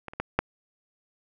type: clicks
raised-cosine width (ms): 0.5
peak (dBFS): -21 / -27 / -13 / -6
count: 4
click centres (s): 0.083 / 0.135 / 0.2 / 0.39
effects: none